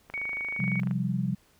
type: click train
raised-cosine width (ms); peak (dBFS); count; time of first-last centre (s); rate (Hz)
0.5; -27; 22; 0.1-0.911; 25.9
type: tone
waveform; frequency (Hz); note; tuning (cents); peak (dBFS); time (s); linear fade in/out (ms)
sine; 2240; C#7; +18; -30; 0.14-0.8; 0
type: chord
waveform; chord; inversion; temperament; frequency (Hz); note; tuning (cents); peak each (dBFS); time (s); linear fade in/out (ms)
sine; C suspended fourth; none; equal with one note detuned; 131.27 / 174.61 / 196; C3 / F3 / G3; +6 / 0 / 0; -30; 0.59-1.35; 10
effects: pink hiss -63 dBFS RMS until 1.59 s